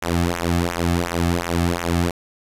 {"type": "tone with flanger", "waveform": "sawtooth", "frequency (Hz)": 86, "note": "F2", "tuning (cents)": -26, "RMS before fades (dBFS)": -21, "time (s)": [0.02, 2.11], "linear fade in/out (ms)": 5, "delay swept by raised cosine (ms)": [0.21, 2.11], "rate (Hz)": 2.8, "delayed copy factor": -0.95, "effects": ["resampled to 32000 Hz", "8-bit"]}